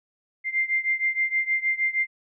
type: beating tone pair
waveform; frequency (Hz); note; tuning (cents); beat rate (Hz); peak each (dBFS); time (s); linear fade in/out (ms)
sine; 2093 / 2099.4; C7 / C7; 0 / +5; 6.4; -24 / -26; 0.44-2.07; 50
effects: none